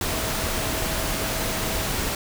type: tone in noise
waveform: sine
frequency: 647 Hz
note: E5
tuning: 32 cents flat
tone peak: -36 dBFS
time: 0.12-1.87 s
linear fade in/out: 2 ms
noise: pink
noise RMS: -26 dBFS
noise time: 0.01-2.15 s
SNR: -13 dB
effects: none